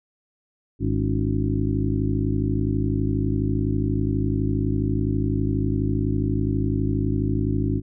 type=harmonic tone with a mistuned harmonic; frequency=52.1 Hz; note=G#1; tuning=6 cents sharp; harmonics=1 / 2 / 3 / 4 / 5 / 6 / 7; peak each=-28 / -24 / -29 / -30 / -27 / -30 / -32 dBFS; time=0.79-7.82 s; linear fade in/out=50 ms; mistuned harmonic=5; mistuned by=+110 cents; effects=none